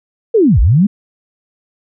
sine linear two-way sweep, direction down then up, 482.4 to 45 to 217.1 Hz, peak -6 dBFS, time 0.34-0.87 s, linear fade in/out 10 ms, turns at 0.6 s, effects none

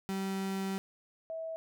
35% pulse / sine tone pair in turn, 193 / 649.2 Hz, G3 / E5, -27 / -27 cents, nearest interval octave + major sixth, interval 2100 cents, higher second, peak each -31 / -36 dBFS, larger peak first, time 0.09-0.78 / 1.3-1.56 s, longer first, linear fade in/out 0 ms, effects none

